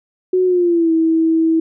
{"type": "tone with pitch glide", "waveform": "sine", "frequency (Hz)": [368.5, 324.5], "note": ["F#4", "E4"], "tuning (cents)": [-7, -27], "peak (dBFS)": -11, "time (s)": [0.33, 1.6], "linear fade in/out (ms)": 5, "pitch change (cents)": -220, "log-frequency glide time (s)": [0.45, 0.92], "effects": []}